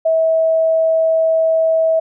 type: tone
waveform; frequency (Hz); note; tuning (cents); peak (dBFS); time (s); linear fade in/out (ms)
sine; 647; E5; -32; -11; 0.05-2; 10
effects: none